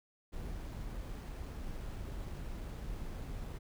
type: noise with sample-and-hold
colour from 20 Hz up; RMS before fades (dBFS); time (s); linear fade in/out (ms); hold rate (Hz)
brown; -42; 0.32-3.59; 20; 11025
effects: none